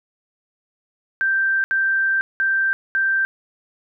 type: tone bursts at uneven times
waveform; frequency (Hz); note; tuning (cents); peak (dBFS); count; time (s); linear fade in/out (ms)
sine; 1568; G6; 0; -16; 4; 1.21-1.64 / 1.71-2.21 / 2.4-2.73 / 2.95-3.25; 0
effects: none